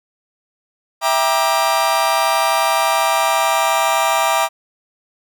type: chord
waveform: 40% pulse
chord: E half-diminished seventh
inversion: none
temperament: just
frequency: 659.3 / 791.1 / 949.3 / 1186.7 Hz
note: E5 / G5 / Bb5 / D6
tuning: 0 / +16 / +31 / +18 cents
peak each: -19 dBFS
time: 1.01-4.49 s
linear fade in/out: 50 ms
effects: none